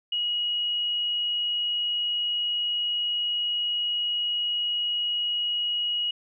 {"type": "tone", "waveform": "sine", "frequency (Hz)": 2900, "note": "F#7", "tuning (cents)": -35, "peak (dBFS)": -24, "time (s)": [0.12, 6.11], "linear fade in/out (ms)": 5, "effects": []}